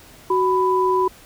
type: tone pair together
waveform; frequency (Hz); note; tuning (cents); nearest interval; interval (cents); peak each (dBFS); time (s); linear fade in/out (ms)
sine; 372.6 / 994; F#4 / B5; +12 / +11; octave + perfect fourth; 1699; -18; 0.3-1.08; 5
effects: pink hiss -46 dBFS RMS until 1.25 s